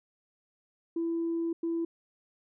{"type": "tone bursts at uneven times", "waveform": "sine", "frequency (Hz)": 333.4, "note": "E4", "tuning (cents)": 20, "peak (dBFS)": -27, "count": 2, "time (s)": [[0.96, 1.53], [1.63, 1.85]], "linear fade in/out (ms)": 5, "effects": ["tanh soft clip ceiling -24 dBFS"]}